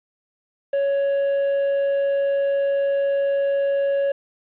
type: tone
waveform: triangle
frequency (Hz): 557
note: C#5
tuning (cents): +8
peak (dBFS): -16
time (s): 0.73-4.12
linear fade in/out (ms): 5
effects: resampled to 8000 Hz + 8-bit